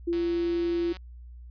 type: tone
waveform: sine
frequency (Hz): 341.5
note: F4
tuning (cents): -39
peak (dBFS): -24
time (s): 0.07-0.93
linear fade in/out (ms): 10
type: click train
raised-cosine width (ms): 0.2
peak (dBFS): -27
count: 157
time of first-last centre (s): 0.13-0.969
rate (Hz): 186
effects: added 60 Hz sine -42 dBFS peak until 1.5 s + resampled to 11025 Hz